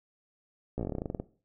slowing click train, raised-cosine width 2 ms, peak -20 dBFS, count 15, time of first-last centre 0.78-1.2 s, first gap 15 ms, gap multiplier 1.1, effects noise-tail reverb RT60 0.4 s tail -17 dB re dry

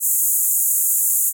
white band-pass noise, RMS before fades -18 dBFS, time 0-1.33 s, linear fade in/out 50 ms, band 6700 to 16000 Hz, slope 96 dB/octave, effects none

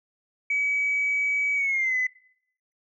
sine tone with pitch glide, 2277 to 2017 Hz, C#7 to B6, +46 to +36 cents, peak -21 dBFS, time 0.5-2.07 s, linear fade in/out 5 ms, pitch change -210 cents, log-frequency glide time 1.55-1.96 s, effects noise-tail reverb RT60 0.7 s tail -23 dB re dry + tanh soft clip ceiling -17 dBFS

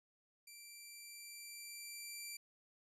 10% pulse tone with level ramp, 2349 Hz, D7, in tune, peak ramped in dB -45 to -36 dBFS, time 0.47-2.37 s, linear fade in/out 5 ms, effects resampled to 32000 Hz

